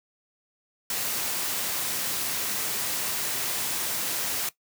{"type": "noise", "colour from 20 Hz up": "white", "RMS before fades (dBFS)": -29, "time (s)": [0.9, 4.49], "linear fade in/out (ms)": 2, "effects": ["noise-tail reverb RT60 0.1 s tail -17 dB re dry", "high-pass 100 Hz 12 dB/octave"]}